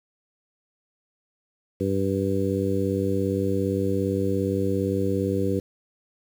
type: harmonic tone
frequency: 97.4 Hz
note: G2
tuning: 11 cents flat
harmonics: 1 / 2 / 3 / 4 / 5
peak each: -28 / -28 / -28 / -28 / -28 dBFS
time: 1.8-5.6 s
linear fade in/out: 10 ms
effects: 8-bit